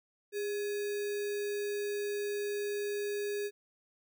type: tone with sample-and-hold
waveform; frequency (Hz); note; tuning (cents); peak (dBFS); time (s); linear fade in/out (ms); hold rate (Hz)
sine; 409.7; G#4; -24; -32; 0.32-3.51; 50; 2100
effects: none